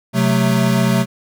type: chord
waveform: square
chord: F# diminished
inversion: second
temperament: equal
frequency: 130.81 / 185 / 220 Hz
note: C3 / F#3 / A3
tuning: 0 / 0 / 0 cents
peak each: -18 dBFS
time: 0.13-1.06 s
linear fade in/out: 50 ms
effects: none